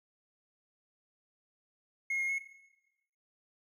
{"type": "tone with pitch steps", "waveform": "triangle", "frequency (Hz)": [2157, 2143, 2179], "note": ["C#7", "C7", "C#7"], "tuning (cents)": [-48, 41, -30], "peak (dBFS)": -28, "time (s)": [2.1, 2.385], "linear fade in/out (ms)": 5, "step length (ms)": 95, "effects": ["noise-tail reverb RT60 1.0 s tail -17 dB re dry", "tanh soft clip ceiling -24 dBFS"]}